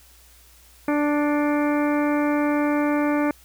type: harmonic tone with a mistuned harmonic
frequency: 293.7 Hz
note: D4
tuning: in tune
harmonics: 1 / 2 / 3 / 4 / 5 / 6 / 7 / 8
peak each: -20 / -26 / -30 / -32 / -34 / -36 / -37 / -38 dBFS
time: 0.88-3.31 s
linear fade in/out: 2 ms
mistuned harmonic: 7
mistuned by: +50 cents
effects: added 60 Hz sine -53 dBFS peak until 3.44 s + white hiss -53 dBFS RMS until 3.44 s